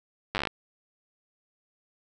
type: slowing click train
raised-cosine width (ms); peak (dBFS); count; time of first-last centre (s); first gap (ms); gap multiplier
0.3; -12; 10; 0.35-0.472; 9; 1.1
effects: none